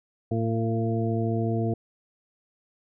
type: harmonic tone with a mistuned harmonic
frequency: 113.7 Hz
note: A#2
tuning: 43 cents flat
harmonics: 1 / 2 / 3 / 4 / 6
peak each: -26 / -29 / -31 / -32 / -34 dBFS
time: 0.31-1.74 s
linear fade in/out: 5 ms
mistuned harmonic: 1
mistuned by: -16 cents
effects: none